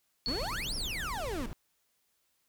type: tone with exponential decay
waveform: sine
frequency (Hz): 4400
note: C#8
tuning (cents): -14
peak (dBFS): -30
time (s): 0.26-0.95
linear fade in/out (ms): 0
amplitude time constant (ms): 150
type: noise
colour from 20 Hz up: brown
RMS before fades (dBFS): -40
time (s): 0.27-1.53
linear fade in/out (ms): 0
type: exponential two-way sweep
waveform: 35% pulse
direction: up then down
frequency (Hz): 220 to 5650 to 220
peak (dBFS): -33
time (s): 0.28-1.46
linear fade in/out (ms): 2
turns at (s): 0.75
effects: white hiss -75 dBFS RMS until 2.48 s